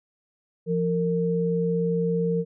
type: tone pair together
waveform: sine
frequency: 171.86 / 458.8 Hz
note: F3 / A#4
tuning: -28 / -28 cents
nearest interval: octave + perfect fourth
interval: 1700 cents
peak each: -24 dBFS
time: 0.66-2.45 s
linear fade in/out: 50 ms
effects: none